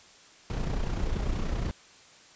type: noise with amplitude modulation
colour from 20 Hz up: brown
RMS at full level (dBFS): -27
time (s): 0.5-1.71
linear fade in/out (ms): 0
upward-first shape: sine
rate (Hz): 30.4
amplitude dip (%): 50
effects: white hiss -54 dBFS RMS until 2.35 s + resampled to 16000 Hz